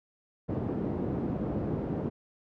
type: band-pass noise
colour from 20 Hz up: pink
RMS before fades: -32 dBFS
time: 0.48-2.1 s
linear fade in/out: 20 ms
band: 130 to 390 Hz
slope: 12 dB/octave
effects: none